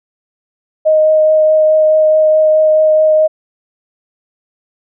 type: tone with vibrato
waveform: sine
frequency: 622.3 Hz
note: D#5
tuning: in tune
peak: -6 dBFS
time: 0.85-3.28 s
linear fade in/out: 20 ms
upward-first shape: triangle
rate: 4.7 Hz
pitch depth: 10 cents each way
effects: none